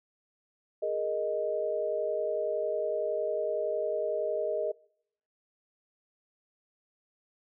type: chord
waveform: sine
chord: Ab suspended second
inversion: none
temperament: equal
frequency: 415.3 / 466.2 / 622.3 Hz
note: Ab4 / Bb4 / Eb5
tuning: 0 / 0 / 0 cents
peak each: -34 / -34 / -30 dBFS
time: 0.82-4.72 s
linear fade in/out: 10 ms
effects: noise-tail reverb RT60 0.7 s tail -25 dB re dry